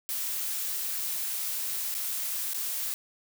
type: noise with dropouts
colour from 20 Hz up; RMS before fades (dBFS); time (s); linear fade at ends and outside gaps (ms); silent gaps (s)
blue; -32; 0.09-2.94; 0; 1.942-1.95 / 2.534-2.544
effects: none